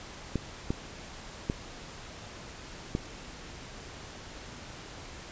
clicks, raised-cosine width 3 ms, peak -15 dBFS, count 4, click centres 0.357 / 0.705 / 1.499 / 2.951 s, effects pink hiss -45 dBFS RMS until 5.31 s + resampled to 16000 Hz

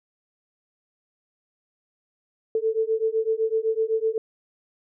sine beating tone pair, 440 / 447.9 Hz, A4 / A4, 0 / +31 cents, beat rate 7.9 Hz, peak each -24 dBFS, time 2.55-4.18 s, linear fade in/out 2 ms, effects none

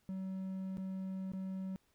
triangle tone with dropouts, 189.6 Hz, F#3, 43 cents sharp, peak -36 dBFS, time 0.09-1.76 s, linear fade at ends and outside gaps 0 ms, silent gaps 0.771-0.781 / 1.319-1.335 s, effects pink hiss -75 dBFS RMS until 1.94 s

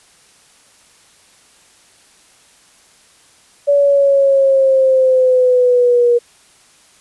sine linear sweep, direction down, 572 to 476 Hz, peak -8 dBFS, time 3.67-6.19 s, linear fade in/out 20 ms, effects white hiss -49 dBFS RMS until 7 s + resampled to 24000 Hz

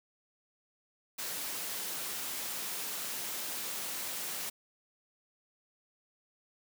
white high-pass noise, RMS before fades -38 dBFS, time 1.18-4.5 s, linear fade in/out 10 ms, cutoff 160 Hz, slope 12 dB/octave, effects none

